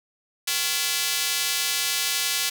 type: tone with high-pass filter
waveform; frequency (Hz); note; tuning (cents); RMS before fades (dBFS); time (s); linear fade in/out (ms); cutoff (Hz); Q
square; 155.3; D#3; -3; -25; 0.47-2.5; 10; 3200; 0.8
effects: 8-bit